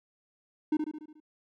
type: tone with echo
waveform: triangle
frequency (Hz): 306.2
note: D#4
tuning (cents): -28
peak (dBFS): -21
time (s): 0.72-0.77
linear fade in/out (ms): 5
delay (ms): 72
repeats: 6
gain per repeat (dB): -5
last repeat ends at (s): 1.202
effects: none